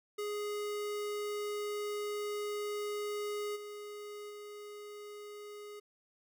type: tone with level steps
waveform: square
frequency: 415.3 Hz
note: G#4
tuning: in tune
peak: -36 / -44 / -46 dBFS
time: 0.18-5.8 s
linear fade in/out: 10 ms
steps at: 3.55 / 4.29 s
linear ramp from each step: 20 ms
effects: none